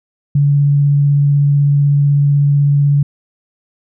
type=tone with vibrato; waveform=sine; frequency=143 Hz; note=D3; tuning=46 cents flat; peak=-8 dBFS; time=0.35-3.03 s; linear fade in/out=5 ms; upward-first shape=sine; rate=16 Hz; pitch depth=9 cents each way; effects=none